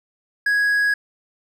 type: tone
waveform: triangle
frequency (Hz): 1661.2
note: G#6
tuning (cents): 0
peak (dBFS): -14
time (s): 0.46-0.94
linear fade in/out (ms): 5
effects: none